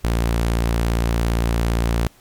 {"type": "tone", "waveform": "sawtooth", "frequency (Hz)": 57.5, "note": "A#1", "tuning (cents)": -23, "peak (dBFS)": -13, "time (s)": [0.04, 2.07], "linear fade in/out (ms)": 0, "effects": ["pink hiss -52 dBFS RMS until 2.2 s", "MP3 96 kbps"]}